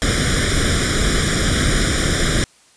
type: noise with comb filter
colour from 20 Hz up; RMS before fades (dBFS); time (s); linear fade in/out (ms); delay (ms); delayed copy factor
pink; -17; 0.02-2.44; 0; 0.56; +0.9
effects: white hiss -52 dBFS RMS until 2.76 s + resampled to 22050 Hz